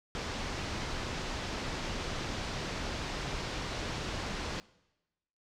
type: low-pass noise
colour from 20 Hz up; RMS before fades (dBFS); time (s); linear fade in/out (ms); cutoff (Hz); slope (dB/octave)
pink; -37; 0.15-4.6; 0; 6000; 24
effects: noise-tail reverb RT60 1.0 s tail -22 dB re dry

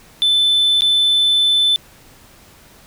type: tone with dropouts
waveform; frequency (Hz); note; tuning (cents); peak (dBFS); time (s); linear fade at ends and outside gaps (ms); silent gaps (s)
sine; 3520; A7; 0; -9; 0.22-1.76; 0; 0.808-0.82
effects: tanh soft clip ceiling -10 dBFS + pink hiss -46 dBFS RMS until 2.86 s

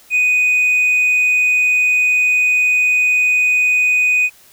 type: tone with hard clipping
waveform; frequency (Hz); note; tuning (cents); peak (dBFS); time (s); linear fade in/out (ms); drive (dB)
triangle; 2489; D#7; 0; -10; 0.1-4.3; 50; 1
effects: white hiss -47 dBFS RMS until 4.52 s

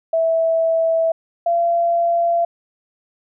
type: tone pair in turn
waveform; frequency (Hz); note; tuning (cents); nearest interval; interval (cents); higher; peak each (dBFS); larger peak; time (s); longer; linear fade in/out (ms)
sine; 655 / 683; E5 / F5; -11 / -39; minor second; 72; second; -14; neither; 0.13-1.12 / 1.46-2.45; neither; 5
effects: none

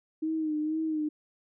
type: tone with vibrato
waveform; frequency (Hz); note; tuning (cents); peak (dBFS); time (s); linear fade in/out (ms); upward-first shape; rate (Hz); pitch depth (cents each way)
sine; 311.1; D#4; 0; -27; 0.22-1.09; 10; sine; 2.1; 47
effects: none

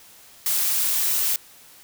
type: noise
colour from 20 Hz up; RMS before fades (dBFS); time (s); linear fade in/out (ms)
blue; -22; 0.46-1.36; 2
effects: white hiss -49 dBFS RMS until 1.83 s

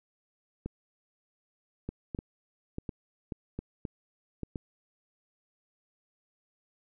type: clicks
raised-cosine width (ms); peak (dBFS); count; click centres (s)
3; -22; 11; 0.66 / 1.89 / 2.148 / 2.189 / 2.784 / 2.892 / 3.322 / 3.59 / 3.852 / 4.433 / 4.558
effects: none

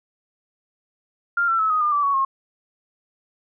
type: tone with pitch steps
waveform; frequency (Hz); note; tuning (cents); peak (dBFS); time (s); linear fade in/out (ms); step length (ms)
sine; 1396.9 / 1346.2 / 1297.3 / 1250.3 / 1204.9 / 1161.2 / 1119 / 1078.4; F6 / E6 / E6 / D#6 / D6 / D6 / C#6 / C#6; 0 / +36 / -28 / +8 / +44 / -20 / +16 / -48; -17; 1.37-2.25; 5; 110
effects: none

